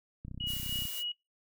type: click train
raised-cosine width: 5 ms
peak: -30 dBFS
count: 20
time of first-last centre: 0.25-0.853 s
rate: 31.5 Hz
type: tone with tremolo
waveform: sine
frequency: 2906 Hz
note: F#7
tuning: 32 cents flat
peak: -33 dBFS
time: 0.4-1.12 s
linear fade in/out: 5 ms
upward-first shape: sine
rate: 3.4 Hz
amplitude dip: 70%
type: noise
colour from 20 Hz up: blue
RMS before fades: -40 dBFS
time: 0.46-1.04 s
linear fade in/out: 50 ms
effects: noise-tail reverb RT60 0.2 s tail -21 dB re dry